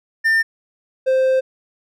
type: tone pair in turn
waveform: triangle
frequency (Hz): 1801 / 522.9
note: A6 / C5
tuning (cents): +40 / -1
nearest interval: octave + major sixth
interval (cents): 2141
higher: first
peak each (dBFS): -11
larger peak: neither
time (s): 0.24-0.43 / 1.06-1.41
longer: second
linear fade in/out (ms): 20
effects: none